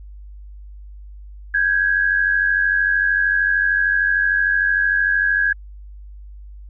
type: tone pair together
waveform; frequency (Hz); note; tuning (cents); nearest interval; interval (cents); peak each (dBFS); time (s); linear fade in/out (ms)
sine; 1568 / 1661.2; G6 / G#6; 0 / 0; minor second; 100; -20 / -16; 1.54-5.53; 5
effects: added 50 Hz sine -35 dBFS peak until 6.69 s